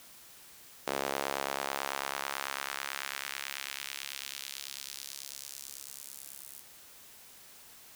sawtooth tone with high-pass filter sweep, 69.1 Hz, C#2, 5 cents flat, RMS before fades -39 dBFS, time 0.87-6.61 s, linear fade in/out 5 ms, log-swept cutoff 480 to 11000 Hz, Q 1.1, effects white hiss -54 dBFS RMS until 7.95 s

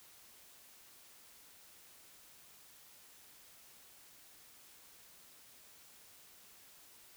silence, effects white hiss -60 dBFS RMS until 7.16 s

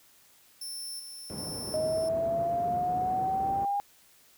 20% pulse tone with tremolo, 5360 Hz, E8, 28 cents sharp, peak -31 dBFS, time 0.61-2.09 s, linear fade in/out 5 ms, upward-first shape square, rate 1.3 Hz, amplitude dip 45%
pink band-pass noise, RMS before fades -40 dBFS, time 1.3-3.65 s, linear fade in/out 0 ms, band 110 to 620 Hz, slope 12 dB/octave
sine exponential sweep, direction up, 622.3 to 813 Hz, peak -26 dBFS, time 1.74-3.8 s, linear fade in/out 0 ms
effects white hiss -60 dBFS RMS until 4.37 s

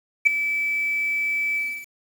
sine tone with ADSR envelope, 2308 Hz, D7, 31 cents flat, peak -7 dBFS, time 0.25-1.87 s, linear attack 20 ms, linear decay 6 ms, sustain -14 dB, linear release 300 ms, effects tanh soft clip ceiling -7 dBFS + 7-bit

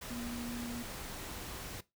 sine tone in noise, 238.8 Hz, A#3, 42 cents sharp, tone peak -39 dBFS, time 0.1-0.83 s, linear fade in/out 10 ms, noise pink, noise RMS -44 dBFS, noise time 0.01-1.81 s, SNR +2 dB, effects noise-tail reverb RT60 0.2 s tail -18 dB re dry

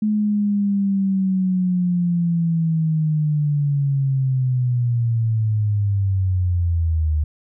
sine linear sweep, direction down, 213.7 to 74.9 Hz, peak -16 dBFS, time 0.02-7.24 s, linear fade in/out 5 ms, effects none

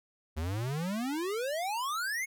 square exponential sweep, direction up, 74 to 2217 Hz, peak -32 dBFS, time 0.36-2.26 s, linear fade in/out 20 ms, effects none

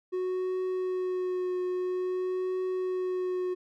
triangle tone with vibrato, 367.3 Hz, F#4, 13 cents flat, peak -26 dBFS, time 0.12-3.55 s, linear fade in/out 20 ms, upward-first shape triangle, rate 0.5 Hz, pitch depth 19 cents each way, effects none

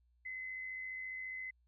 sine tone with amplitude modulation, 2040 Hz, C7, 44 cents flat, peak -39 dBFS, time 0.25-1.51 s, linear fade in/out 10 ms, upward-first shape sine, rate 94.6 Hz, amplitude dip 40%, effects added 60 Hz sine -69 dBFS peak until 1.67 s

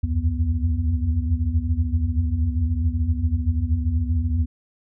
sine tone cluster, 71.3 / 79.7 / 84.3 / 92.1 / 245.6 Hz, C#2 / D#2 / E2 / F#2 / B3, +49 / +42 / +39 / -7 / -9 cents, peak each -24 / -29 / -22 / -28 / -30 dBFS, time 0.03-4.46 s, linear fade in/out 10 ms, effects none

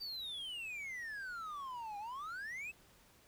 triangle exponential two-way sweep, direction down then up, 4703 to 801 to 2663 Hz, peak -40 dBFS, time 0-2.72 s, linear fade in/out 20 ms, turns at 1.98 s, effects pink hiss -65 dBFS RMS until 3.27 s

